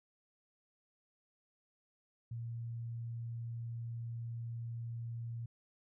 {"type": "tone", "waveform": "sine", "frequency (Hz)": 116.54, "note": "A#2", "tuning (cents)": 0, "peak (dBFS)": -39, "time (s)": [2.31, 5.46], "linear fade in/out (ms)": 5, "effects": []}